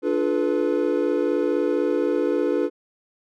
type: chord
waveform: triangle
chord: B half-diminished seventh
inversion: first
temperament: equal with one note detuned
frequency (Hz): 293.7 / 349.2 / 430 / 493.9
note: D4 / F4 / A4 / B4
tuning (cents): 0 / 0 / -40 / 0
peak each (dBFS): -23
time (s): 0.02-2.7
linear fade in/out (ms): 50
effects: none